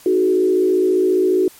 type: tone with frequency modulation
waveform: sine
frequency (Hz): 370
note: F#4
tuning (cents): 0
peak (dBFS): -12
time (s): 0.06-1.48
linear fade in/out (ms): 2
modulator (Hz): 54.8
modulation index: 0.82
effects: white hiss -45 dBFS RMS until 1.59 s + MP3 64 kbps